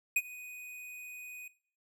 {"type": "tone with ADSR envelope", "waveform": "square", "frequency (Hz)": 2489, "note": "D#7", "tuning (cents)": 0, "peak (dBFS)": -24, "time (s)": [0.16, 1.48], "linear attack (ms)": 6, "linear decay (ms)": 42, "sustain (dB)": -20, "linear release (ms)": 4, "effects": ["noise-tail reverb RT60 0.5 s tail -18 dB re dry"]}